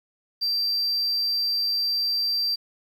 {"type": "tone", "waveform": "sine", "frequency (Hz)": 4699, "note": "D8", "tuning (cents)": 0, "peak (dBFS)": -19, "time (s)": [0.41, 2.56], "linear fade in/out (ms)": 20, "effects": ["tanh soft clip ceiling -21 dBFS", "9-bit"]}